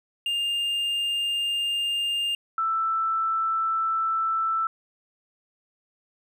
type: tone pair in turn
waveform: triangle / sine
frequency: 2808 / 1325.2 Hz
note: F7 / E6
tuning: +9 / +9 cents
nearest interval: octave + minor second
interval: 1300 cents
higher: first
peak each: -22 / -22 dBFS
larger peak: neither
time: 0.26-2.35 / 2.58-4.67 s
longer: neither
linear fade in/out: 2 ms
effects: none